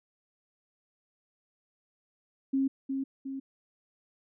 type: tone with echo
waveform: sine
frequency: 270 Hz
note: C#4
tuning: 45 cents flat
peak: -24 dBFS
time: 2.53-2.68 s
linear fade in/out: 10 ms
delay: 360 ms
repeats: 2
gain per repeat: -5 dB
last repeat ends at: 3.4 s
effects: none